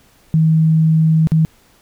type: tone with dropouts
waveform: sine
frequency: 159.4 Hz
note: D#3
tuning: 42 cents sharp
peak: -9 dBFS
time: 0.34-1.45 s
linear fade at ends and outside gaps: 0 ms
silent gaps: 1.272-1.319 s
effects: pink hiss -52 dBFS RMS until 1.81 s